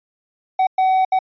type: tone bursts at uneven times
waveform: triangle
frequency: 754 Hz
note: F#5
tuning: 32 cents sharp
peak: -11 dBFS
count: 3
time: 0.59-0.67 / 0.78-1.05 / 1.12-1.19 s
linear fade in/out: 5 ms
effects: resampled to 11025 Hz